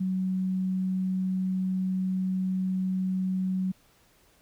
sine tone, 186.9 Hz, F#3, 18 cents sharp, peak -25 dBFS, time 0-3.72 s, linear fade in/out 10 ms, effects pink hiss -62 dBFS RMS until 4.41 s

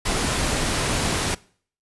pink noise, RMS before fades -23 dBFS, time 0.05-1.35 s, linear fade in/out 10 ms, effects noise-tail reverb RT60 0.5 s tail -22 dB re dry + resampled to 24000 Hz

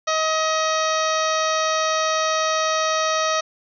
harmonic tone, 632 Hz, D#5, 27 cents sharp, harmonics 1 / 2 / 3 / 4 / 5 / 6 / 7 / 8 / 9 / 10, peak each -23 / -22 / -29 / -32 / -34 / -31 / -34 / -39 / -30 / -37 dBFS, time 0.07-3.41 s, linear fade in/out 10 ms, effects none

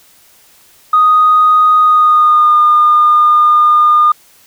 sine tone with pitch glide, 1244.5 to 1214.7 Hz, D#6 to D#6, 0 to -42 cents, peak -4 dBFS, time 0.93-4.12 s, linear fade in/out 5 ms, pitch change -42 cents, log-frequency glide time 1.8-2.57 s, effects tanh soft clip ceiling 0 dBFS + white hiss -46 dBFS RMS until 4.46 s

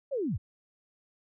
sine linear sweep, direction down, 587.3 to 58.27 Hz, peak -28 dBFS, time 0.11-0.38 s, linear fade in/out 20 ms, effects none

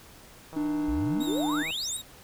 click train, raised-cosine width 1 ms, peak -29 dBFS, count 189, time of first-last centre 0.53-1.705 s, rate 160 Hz
triangle tone, 298.4 Hz, D4, 28 cents sharp, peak -24 dBFS, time 0.56-1.63 s, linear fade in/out 10 ms
sine exponential sweep, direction up, 50.1 to 9397 Hz, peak -30 dBFS, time 0.88-1.97 s, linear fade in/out 5 ms
sawtooth tone with vibrato, 3700 Hz, A#7, 14 cents flat, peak -34 dBFS, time 1.2-2.02 s, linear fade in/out 10 ms, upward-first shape triangle, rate 6.7 Hz, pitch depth 68 cents each way
effects pink hiss -51 dBFS RMS until 2.23 s

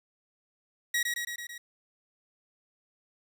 sawtooth tone with echo, 1906 Hz, A#6, 38 cents sharp, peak -22 dBFS, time 0.94-1.03 s, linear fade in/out 5 ms, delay 110 ms, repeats 5, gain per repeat -3 dB, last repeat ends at 1.58 s, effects none

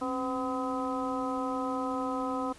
harmonic tone with a mistuned harmonic, 254.2 Hz, C4, 50 cents flat, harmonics 1 / 2 / 3 / 4 / 5, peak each -33 / -36 / -38 / -37 / -37 dBFS, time 0.01-2.53 s, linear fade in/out 10 ms, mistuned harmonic 1, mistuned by +91 cents, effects pink hiss -53 dBFS RMS until 2.58 s + resampled to 24000 Hz

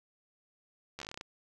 slowing click train, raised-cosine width 0.2 ms, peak -24 dBFS, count 11, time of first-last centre 0.99-1.211 s, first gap 12 ms, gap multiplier 1.13, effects none

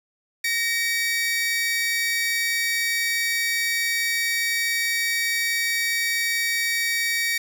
sawtooth tone pair together, 1864.7 / 2286 Hz, A#6 / D7, 0 / -47 cents, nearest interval major third, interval 353 cents, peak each -21 dBFS, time 0.44-7.38 s, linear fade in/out 5 ms, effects none

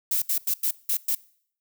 violet noise bursts at uneven times, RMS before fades -24 dBFS, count 6, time 0.11-0.22 / 0.29-0.38 / 0.47-0.54 / 0.63-0.71 / 0.89-0.97 / 1.08-1.15 s, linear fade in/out 5 ms, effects noise-tail reverb RT60 0.6 s tail -22 dB re dry

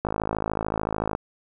click train, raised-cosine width 1 ms, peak -11 dBFS, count 60, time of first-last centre 0.05-1.151 s, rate 53.6 Hz, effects none

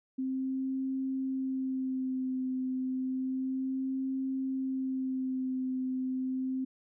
sine tone with vibrato, 261.6 Hz, C4, in tune, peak -30 dBFS, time 0.18-6.65 s, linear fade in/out 10 ms, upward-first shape sine, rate 0.31 Hz, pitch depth 23 cents each way, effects none

